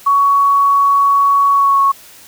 sine tone with pitch glide, 1120 to 1104.6 Hz, C#6 to C#6, +18 to -6 cents, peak -8 dBFS, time 0.06-1.92 s, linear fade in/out 10 ms, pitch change -24 cents, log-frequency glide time 1.53-1.8 s, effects white hiss -40 dBFS RMS until 2.27 s

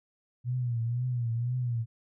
sine tone with vibrato, 120.5 Hz, B2, 42 cents flat, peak -27 dBFS, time 0.44-1.86 s, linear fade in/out 50 ms, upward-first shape triangle, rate 2 Hz, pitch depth 100 cents each way, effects none

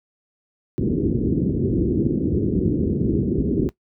white low-pass noise, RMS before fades -20 dBFS, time 0.78-3.69 s, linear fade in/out 0 ms, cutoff 390 Hz, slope 48 dB/octave, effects noise-tail reverb RT60 0.1 s tail -18 dB re dry + high-pass 60 Hz 12 dB/octave

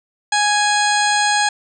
harmonic tone with a mistuned harmonic, 830.6 Hz, G#5, in tune, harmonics 1 / 2 / 3 / 4 / 5 / 6 / 8 / 9 / 10, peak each -17 / -19 / -26 / -25 / -24 / -30 / -26 / -30 / -28 dBFS, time 0.32-1.49 s, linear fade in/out 5 ms, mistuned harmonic 9, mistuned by -62 cents, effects none

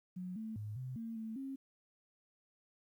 sine tone with pitch steps, 182.1 / 220.3 / 105.7 / 128.4 / 227.3 / 221.8 / 269.8 Hz, F#3 / A3 / G#2 / C3 / A#3 / A3 / C#4, -27 / +2 / +31 / -32 / -43 / +14 / -47 cents, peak -40 dBFS, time 0.16-1.56 s, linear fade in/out 10 ms, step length 200 ms, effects 12-bit

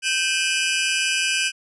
sawtooth tone cluster, 1560 / 2429 / 2594 / 2942 Hz, G6 / D#7 / E7 / F#7, -9 / -42 / -28 / -11 cents, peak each -22 dBFS, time 0.02-1.52 s, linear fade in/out 50 ms, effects resampled to 24000 Hz

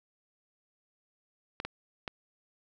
clicks, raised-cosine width 0.3 ms, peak -19 dBFS, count 3, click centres 1.601 / 1.65 / 2.078 s, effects none

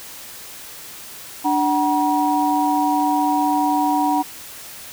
sine tone cluster, 294.1 / 752 / 956 Hz, D4 / F#5 / A#5, +3 / +28 / +43 cents, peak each -20 dBFS, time 1.44-4.23 s, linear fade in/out 20 ms, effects white hiss -37 dBFS RMS until 4.92 s

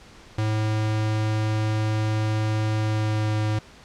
square tone with pitch glide, 108.2 to 107.27 Hz, A2 to A2, -29 to -44 cents, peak -22 dBFS, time 0.38-3.59 s, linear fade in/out 5 ms, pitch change -15 cents, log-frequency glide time 2.78-3.36 s, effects pink hiss -48 dBFS RMS until 3.84 s + low-pass 6000 Hz 12 dB/octave

